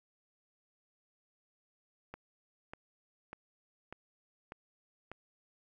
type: click train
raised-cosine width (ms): 0.5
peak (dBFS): -29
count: 6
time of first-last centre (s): 2.14-5.116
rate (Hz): 1.68
effects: 11-bit